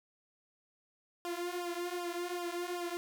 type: tone with flanger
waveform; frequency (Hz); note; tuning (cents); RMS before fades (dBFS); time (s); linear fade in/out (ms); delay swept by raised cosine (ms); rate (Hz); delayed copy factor
sawtooth; 350.6; F4; +7; -38; 1.25-2.97; 0; 0.47 to 4.17; 2.6; -0.85
effects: none